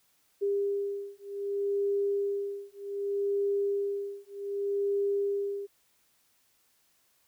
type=beating tone pair; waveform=sine; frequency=400.8 / 401.45 Hz; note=G4 / G4; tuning=+38 / +41 cents; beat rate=0.65 Hz; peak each=-31 dBFS; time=0.41-5.67 s; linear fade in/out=20 ms; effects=white hiss -69 dBFS RMS until 7.27 s